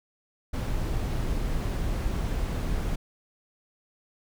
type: noise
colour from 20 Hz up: brown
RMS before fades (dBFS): -28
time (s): 0.53-2.96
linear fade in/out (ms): 10
effects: none